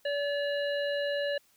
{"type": "harmonic tone", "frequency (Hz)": 573, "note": "D5", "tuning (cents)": -43, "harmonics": [1, 3, 5, 7], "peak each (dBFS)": [-29, -36, -40, -43], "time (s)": [0.05, 1.38], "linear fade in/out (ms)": 5, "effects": ["white hiss -66 dBFS RMS until 1.56 s"]}